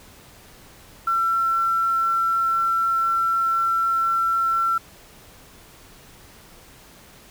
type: tone with quantisation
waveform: sine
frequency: 1349 Hz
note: E6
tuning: 40 cents sharp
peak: -18 dBFS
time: 1.07-4.78 s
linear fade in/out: 5 ms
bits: 7
effects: pink hiss -48 dBFS RMS until 7.3 s